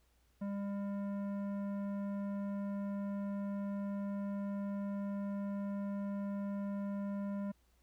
sine tone with tanh clipping, 200.3 Hz, G3, 38 cents sharp, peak -38 dBFS, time 0.41-7.52 s, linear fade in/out 10 ms, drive 13 dB, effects added 60 Hz sine -70 dBFS peak until 7.82 s + pink hiss -75 dBFS RMS until 7.82 s

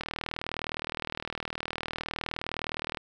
click train, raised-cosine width 0.3 ms, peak -16 dBFS, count 118, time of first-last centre 0.01-2.972 s, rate 39.5 Hz, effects none

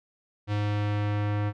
square tone with low-pass filter sweep, 103.83 Hz, G#2, in tune, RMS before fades -27 dBFS, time 0.47-1.53 s, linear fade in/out 50 ms, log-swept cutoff 3700 to 1900 Hz, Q 1, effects none

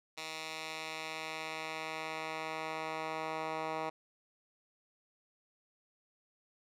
10% pulse tone with band-pass filter sweep, 158.5 Hz, D#3, 32 cents sharp, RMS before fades -40 dBFS, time 0.17-3.9 s, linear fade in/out 10 ms, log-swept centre 3700 to 1100 Hz, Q 0.89, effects none

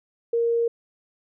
sine tone, 466.2 Hz, A#4, in tune, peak -19 dBFS, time 0.33-0.68 s, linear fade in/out 5 ms, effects none

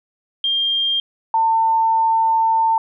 sine tone pair in turn, 3201 / 898.3 Hz, G7 / A5, +36 / +36 cents, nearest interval octave + minor seventh, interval 2200 cents, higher first, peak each -16 / -13 dBFS, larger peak second, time 0.44-1 / 1.34-2.78 s, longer second, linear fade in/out 2 ms, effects none

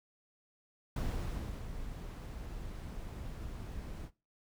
brown noise with ADSR envelope, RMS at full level -34 dBFS, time 0.96-4.11 s, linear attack 4 ms, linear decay 660 ms, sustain -9 dB, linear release 71 ms, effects noise-tail reverb RT60 0.3 s tail -21 dB re dry

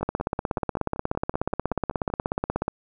two click trains, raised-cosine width 1 ms, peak -22 / -10 dBFS, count 12 / 45, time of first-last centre 0.01-2.101 / 0.03-2.681 s, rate 5.26 / 16.6 Hz, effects none

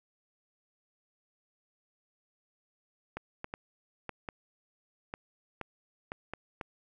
clicks, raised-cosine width 0.5 ms, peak -22 dBFS, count 10, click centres 3.17 / 3.444 / 3.539 / 4.093 / 4.288 / 5.139 / 5.613 / 6.119 / 6.336 / 6.612 s, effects none

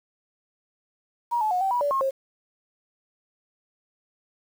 sine tone with pitch steps, 951 / 861 / 726 / 773 / 973 / 576 / 1076 / 537 Hz, A#5 / A5 / F#5 / G5 / B5 / D5 / C6 / C5, +34 / -38 / -33 / -24 / -26 / -34 / +48 / +45 cents, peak -21 dBFS, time 1.31-2.11 s, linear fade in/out 20 ms, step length 100 ms, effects 8-bit

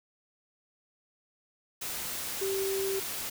sine tone in noise, 388.4 Hz, G4, 16 cents flat, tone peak -29 dBFS, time 2.41-3 s, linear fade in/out 10 ms, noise white, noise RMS -36 dBFS, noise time 1.81-3.3 s, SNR +4 dB, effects none

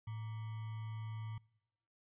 sine tone with sample-and-hold, 110 Hz, A2, in tune, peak -40 dBFS, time 0.07-1.38 s, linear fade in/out 5 ms, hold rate 1050 Hz, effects noise-tail reverb RT60 0.9 s tail -25 dB re dry + resampled to 8000 Hz

